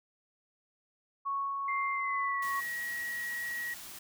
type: tone with tremolo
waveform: sine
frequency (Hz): 1107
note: C#6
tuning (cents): -3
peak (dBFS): -30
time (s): 1.25-2.61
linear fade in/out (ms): 20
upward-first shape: sine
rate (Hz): 2.3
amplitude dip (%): 25
type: tone with pitch glide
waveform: sine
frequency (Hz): 2093 to 1908.2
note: C7 to A#6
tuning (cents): 0 to +40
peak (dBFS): -34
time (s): 1.68-3.74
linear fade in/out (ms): 5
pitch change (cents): -160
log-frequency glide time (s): 1.93-2.53
type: band-stop noise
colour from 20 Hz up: white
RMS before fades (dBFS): -46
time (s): 2.42-3.99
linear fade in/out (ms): 5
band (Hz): 410 to 580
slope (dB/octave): 96
effects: none